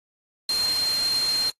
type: tone in noise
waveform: sine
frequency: 4186 Hz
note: C8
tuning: in tune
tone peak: -21 dBFS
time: 0.49-1.5 s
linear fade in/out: 2 ms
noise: white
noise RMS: -32 dBFS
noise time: 0.49-1.5 s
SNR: +8 dB
effects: noise-tail reverb RT60 0.1 s tail -21 dB re dry + AAC 32 kbps

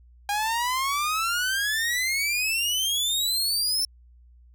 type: exponential sweep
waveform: sawtooth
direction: up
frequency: 807 to 5370 Hz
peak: -20 dBFS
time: 0.29-3.85 s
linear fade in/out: 2 ms
effects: added 60 Hz sine -50 dBFS peak until 4.54 s

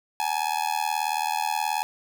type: tone with amplitude modulation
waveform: 45% pulse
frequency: 845 Hz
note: G#5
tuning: 30 cents sharp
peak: -20 dBFS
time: 0.2-1.83 s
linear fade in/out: 0 ms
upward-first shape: sine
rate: 78.6 Hz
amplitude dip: 100%
effects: none

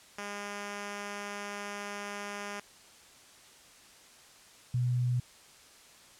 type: tone pair in turn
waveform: 5% pulse / sine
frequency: 203.7 / 123.46 Hz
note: G#3 / B2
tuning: -33 / 0 cents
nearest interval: major sixth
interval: 867 cents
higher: first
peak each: -26 dBFS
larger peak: neither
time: 0.18-2.6 / 4.74-5.2 s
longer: first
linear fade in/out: 5 ms
effects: white hiss -56 dBFS RMS until 6.19 s + low-pass 9000 Hz 12 dB/octave

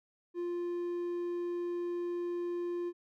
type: tone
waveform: triangle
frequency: 349.2 Hz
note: F4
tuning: in tune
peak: -31 dBFS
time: 0.34-2.93 s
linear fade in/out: 50 ms
effects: none

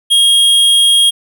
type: tone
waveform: square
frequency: 3260 Hz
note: G#7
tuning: 33 cents flat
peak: -7 dBFS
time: 0.1-1.11 s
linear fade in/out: 20 ms
effects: none

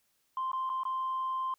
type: tone with dropouts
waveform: sine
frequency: 1045 Hz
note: C6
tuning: 2 cents flat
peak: -29 dBFS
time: 0.37-1.54 s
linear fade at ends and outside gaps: 2 ms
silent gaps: 0.517-0.531 / 0.694-0.699 / 0.834-0.852 s
effects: tanh soft clip ceiling -27 dBFS + white hiss -74 dBFS RMS until 1.58 s

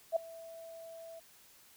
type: tone with ADSR envelope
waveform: sine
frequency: 659.3 Hz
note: E5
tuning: in tune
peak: -24 dBFS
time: 0.12-1.2 s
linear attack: 42 ms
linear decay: 5 ms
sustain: -22 dB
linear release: 13 ms
effects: white hiss -61 dBFS RMS until 1.76 s

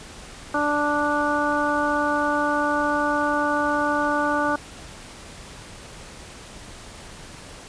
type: harmonic tone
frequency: 293.7 Hz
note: D4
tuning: in tune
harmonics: 1 / 2 / 3 / 4 / 5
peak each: -26 / -26 / -26 / -26 / -26 dBFS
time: 0.54-4.56 s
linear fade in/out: 5 ms
effects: pink hiss -41 dBFS RMS until 7.68 s + resampled to 22050 Hz

